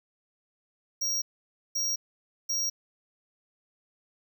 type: tone bursts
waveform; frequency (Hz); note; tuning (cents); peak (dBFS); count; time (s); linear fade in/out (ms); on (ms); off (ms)
square; 5640; F8; +16; -27; 3; 1.01-2.7; 10; 210; 530
effects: none